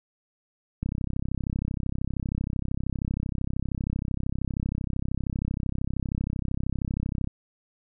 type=click train; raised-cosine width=5 ms; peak=-16 dBFS; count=213; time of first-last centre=0.83-7.274 s; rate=32.9 Hz; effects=none